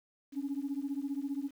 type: beating tone pair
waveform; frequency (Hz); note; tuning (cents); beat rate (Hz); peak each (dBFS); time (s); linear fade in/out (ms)
sine; 272.9 / 287.9; C#4 / D4; -27 / -34; 15; -35 / -36; 0.32-1.51; 50
effects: tanh soft clip ceiling -27 dBFS + 10-bit